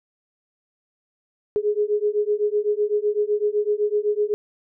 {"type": "beating tone pair", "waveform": "sine", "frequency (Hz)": [413.9, 421.8], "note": ["G#4", "G#4"], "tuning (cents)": [-6, 27], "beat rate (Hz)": 7.9, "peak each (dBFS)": -22, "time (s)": [1.56, 4.34], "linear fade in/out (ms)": 0, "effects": []}